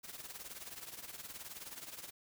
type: noise with tremolo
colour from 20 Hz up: white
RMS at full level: -45 dBFS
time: 0.03-2.11 s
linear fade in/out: 20 ms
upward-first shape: triangle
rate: 19 Hz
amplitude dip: 80%
effects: none